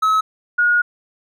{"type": "tone pair in turn", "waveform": ["triangle", "sine"], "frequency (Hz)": [1287, 1441.4], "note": ["E6", "F#6"], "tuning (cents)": [-42, -46], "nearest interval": "major second", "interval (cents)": 196, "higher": "second", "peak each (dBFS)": [-11, -12], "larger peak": "first", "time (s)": [[0.02, 0.21], [0.58, 0.82]], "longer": "second", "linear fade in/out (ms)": 10, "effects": []}